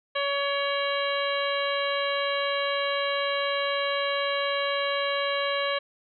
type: harmonic tone with a mistuned harmonic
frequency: 563 Hz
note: C#5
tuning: 27 cents sharp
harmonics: 1 / 2 / 3 / 4 / 5 / 6 / 7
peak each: -28 / -31 / -33 / -34 / -35 / -36 / -36 dBFS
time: 0.15-5.79 s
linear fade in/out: 10 ms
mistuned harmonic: 6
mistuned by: -89 cents
effects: none